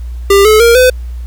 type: tone with pitch steps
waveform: square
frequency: 397.5 / 431 / 467.3 / 506.6 Hz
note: G4 / A4 / A#4 / B4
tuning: +24 / -36 / +4 / +44 cents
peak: -4 dBFS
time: 0.3-0.9 s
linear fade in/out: 5 ms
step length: 150 ms
effects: added 60 Hz sine -19 dBFS peak until 1.26 s + pink hiss -46 dBFS RMS until 1.26 s